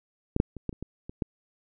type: clicks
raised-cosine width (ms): 3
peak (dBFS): -10 / -7 / -26 / -16 / -29 / -22 / -25 / -14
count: 8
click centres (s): 0.364 / 0.401 / 0.567 / 0.693 / 0.728 / 0.826 / 1.095 / 1.222
effects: none